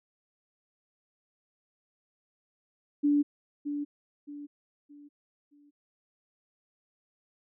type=tone with echo; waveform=sine; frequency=290.5 Hz; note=D4; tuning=19 cents flat; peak=-21 dBFS; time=3.03-3.23 s; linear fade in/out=20 ms; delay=620 ms; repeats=4; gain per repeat=-9 dB; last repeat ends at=5.71 s; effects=none